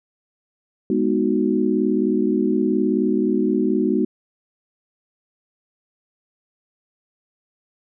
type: chord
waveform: sine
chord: G# minor seventh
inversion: none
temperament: equal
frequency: 207.7 / 246.9 / 311.1 / 370 Hz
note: G#3 / B3 / D#4 / F#4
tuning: 0 / 0 / 0 / 0 cents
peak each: -22 dBFS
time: 0.9-4.05 s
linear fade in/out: 2 ms
effects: none